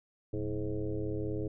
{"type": "tone with frequency modulation", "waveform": "sine", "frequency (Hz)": 220, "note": "A3", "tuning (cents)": 0, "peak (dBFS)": -31, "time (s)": [0.33, 1.48], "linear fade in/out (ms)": 5, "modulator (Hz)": 101, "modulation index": 2.6, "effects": []}